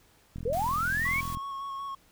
click train, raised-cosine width 5 ms, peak -26 dBFS, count 44, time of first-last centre 0.36-1.372 s, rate 42.5 Hz
sine linear sweep, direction up, 423 to 2310 Hz, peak -26 dBFS, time 0.45-1.21 s, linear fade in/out 10 ms
white noise, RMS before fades -44 dBFS, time 0.53-1.35 s, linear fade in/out 0 ms
triangle tone with vibrato, 1100 Hz, C#6, 14 cents flat, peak -32 dBFS, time 1.05-1.95 s, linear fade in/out 5 ms, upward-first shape square, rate 5.4 Hz, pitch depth 15 cents each way
effects pink hiss -62 dBFS RMS until 2.11 s

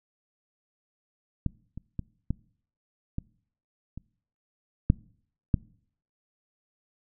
clicks, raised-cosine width 5 ms, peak -14 / -26 / -19 / -15 / -18 / -26 / -6 / -8 dBFS, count 8, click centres 1.463 / 1.776 / 1.993 / 2.306 / 3.184 / 3.976 / 4.901 / 5.542 s, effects noise-tail reverb RT60 0.6 s tail -24 dB re dry

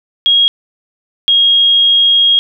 sine tone pair in turn, 3282 / 3269 Hz, G#7 / G#7, -21 / -28 cents, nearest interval unison, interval 7 cents, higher first, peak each -6 dBFS, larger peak neither, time 0.26-0.48 / 1.28-2.39 s, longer second, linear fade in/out 0 ms, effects none

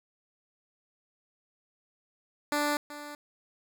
10% pulse tone with echo, 293.7 Hz, D4, in tune, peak -18 dBFS, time 2.52-2.77 s, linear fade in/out 2 ms, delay 380 ms, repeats 1, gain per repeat -14 dB, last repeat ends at 3.15 s, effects none

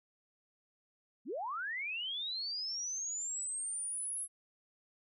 sine linear sweep, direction up, 183.8 to 10940 Hz, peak -36 dBFS, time 1.25-4.28 s, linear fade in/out 50 ms, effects none

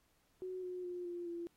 sine tone with pitch steps, 370 / 362.8 / 355.7 / 348.8 / 342 Hz, F#4 / F#4 / F4 / F4 / F4, 0 / -34 / +32 / -2 / -36 cents, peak -40 dBFS, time 0.42-1.47 s, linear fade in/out 0 ms, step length 210 ms, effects pink hiss -75 dBFS RMS until 1.56 s + AAC 48 kbps

